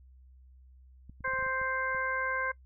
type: clicks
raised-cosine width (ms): 5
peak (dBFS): -37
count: 9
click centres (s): 1.096 / 1.207 / 1.278 / 1.336 / 1.39 / 1.426 / 1.465 / 1.615 / 1.948
type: harmonic tone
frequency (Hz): 523.3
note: C5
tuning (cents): 0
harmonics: 1 / 2 / 3 / 4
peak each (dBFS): -38 / -35 / -32 / -38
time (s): 1.24-2.52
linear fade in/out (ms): 10
effects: noise-tail reverb RT60 0.1 s tail -20 dB re dry + added 64 Hz sine -53 dBFS peak until 2.65 s

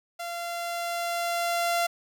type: tone with level ramp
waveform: sawtooth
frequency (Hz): 688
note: F5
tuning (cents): -26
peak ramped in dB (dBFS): -29 to -19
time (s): 0.19-1.87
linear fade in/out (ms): 10
effects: none

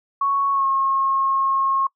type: tone with pitch glide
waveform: sine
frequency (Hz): 1108.7 to 1082.1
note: C#6 to C#6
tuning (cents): 0 to -42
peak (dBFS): -17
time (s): 0.21-1.87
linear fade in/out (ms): 5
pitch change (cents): -42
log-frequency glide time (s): 0.52-0.66
effects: noise-tail reverb RT60 0.1 s tail -23 dB re dry

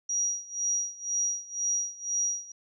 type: tone with tremolo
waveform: sine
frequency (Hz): 5750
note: F8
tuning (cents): +50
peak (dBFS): -24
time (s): 0.09-2.52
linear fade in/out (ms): 5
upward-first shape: sine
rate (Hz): 2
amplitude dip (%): 90
effects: none

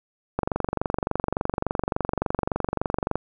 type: click train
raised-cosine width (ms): 1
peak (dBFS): -9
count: 66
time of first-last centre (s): 0.39-3.156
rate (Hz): 23.5
effects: none

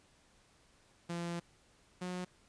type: tone pair in turn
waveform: sawtooth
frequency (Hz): 171.3 / 180.87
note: F3 / F#3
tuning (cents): -33 / -39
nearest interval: minor second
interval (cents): 94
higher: second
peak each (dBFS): -33 / -34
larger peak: first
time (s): 1.09-1.4 / 2.01-2.25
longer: first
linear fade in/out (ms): 10
effects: pink hiss -67 dBFS RMS until 2.48 s + resampled to 22050 Hz

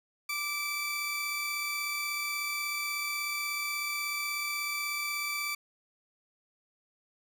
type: tone pair together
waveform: sawtooth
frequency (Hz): 1177.7 / 2319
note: D6 / D7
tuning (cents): +4 / -22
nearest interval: octave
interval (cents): 1174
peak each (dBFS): -35 / -29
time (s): 0.29-5.55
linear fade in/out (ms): 5
effects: none

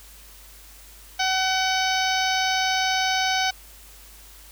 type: harmonic tone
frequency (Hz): 755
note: F#5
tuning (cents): +35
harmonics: 1 / 2 / 3 / 4 / 5 / 6 / 7 / 8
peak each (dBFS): -24 / -27 / -29 / -30 / -31 / -32 / -32 / -33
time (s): 1.19-3.51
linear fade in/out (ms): 10
effects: added 50 Hz sine -48 dBFS peak until 4.51 s + white hiss -48 dBFS RMS until 4.51 s

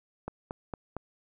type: click train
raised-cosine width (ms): 1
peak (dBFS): -21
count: 4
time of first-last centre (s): 0.28-0.966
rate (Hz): 4.37
effects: none

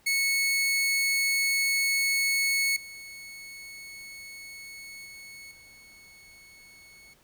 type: tone with level steps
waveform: sawtooth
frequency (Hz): 2203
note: C#7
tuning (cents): -11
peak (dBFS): -20 / -38 / -40 / -47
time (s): 0.06-7.14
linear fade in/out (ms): 10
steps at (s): 2.76 / 5.05 / 5.51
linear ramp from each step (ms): 5
effects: pink hiss -62 dBFS RMS until 7.23 s

